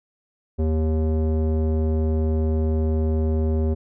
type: tone with low-pass filter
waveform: square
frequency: 78.7 Hz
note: D#2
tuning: 20 cents sharp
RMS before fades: -21 dBFS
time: 0.58-3.75 s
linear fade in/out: 20 ms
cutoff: 450 Hz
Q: 1.7
effects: none